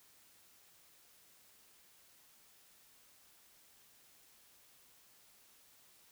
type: silence
effects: white hiss -65 dBFS RMS until 6.11 s